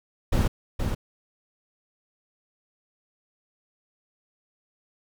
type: noise with echo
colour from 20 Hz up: brown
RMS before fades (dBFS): -21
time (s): 0.32-0.48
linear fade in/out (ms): 10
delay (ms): 470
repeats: 1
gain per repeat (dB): -5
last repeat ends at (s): 0.95
effects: none